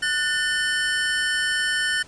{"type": "tone cluster", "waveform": "square", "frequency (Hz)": [1476, 1788, 3030], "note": ["F#6", "A6", "F#7"], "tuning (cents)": [-5, 27, 40], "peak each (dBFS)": [-27, -24, -29], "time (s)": [0.02, 2.03], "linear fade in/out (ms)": 10, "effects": ["pink hiss -48 dBFS RMS until 2.07 s", "resampled to 22050 Hz"]}